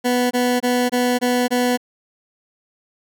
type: tone bursts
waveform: 20% pulse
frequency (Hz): 246.9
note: B3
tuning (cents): 0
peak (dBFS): -11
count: 6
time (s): 0.04-1.775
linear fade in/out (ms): 20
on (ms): 270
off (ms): 23
effects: none